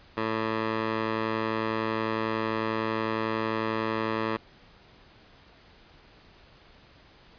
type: tone with band-pass filter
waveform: 15% pulse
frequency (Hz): 111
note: A2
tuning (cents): +16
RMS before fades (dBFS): -29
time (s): 0.17-4.37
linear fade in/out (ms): 5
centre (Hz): 1100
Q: 0.62
effects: pink hiss -55 dBFS RMS until 7.38 s + resampled to 11025 Hz